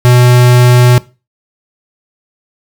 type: tone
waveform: square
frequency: 123.47 Hz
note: B2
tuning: in tune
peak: -4 dBFS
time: 0.05-0.98 s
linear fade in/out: 0 ms
effects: noise-tail reverb RT60 0.3 s tail -20 dB re dry